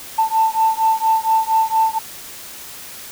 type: beating tone pair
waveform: sine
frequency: 887 / 891.3 Hz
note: A5 / A5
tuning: +14 / +22 cents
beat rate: 4.3 Hz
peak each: -16 dBFS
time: 0.18-1.99 s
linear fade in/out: 10 ms
effects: tanh soft clip ceiling -6 dBFS + white hiss -35 dBFS RMS until 3.11 s